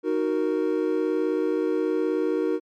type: chord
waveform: triangle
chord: D# minor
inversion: none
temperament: equal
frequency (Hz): 311.1 / 370 / 466.2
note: D#4 / F#4 / A#4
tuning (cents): 0 / 0 / 0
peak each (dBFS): -24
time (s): 0.03-2.6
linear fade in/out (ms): 50
effects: MP3 96 kbps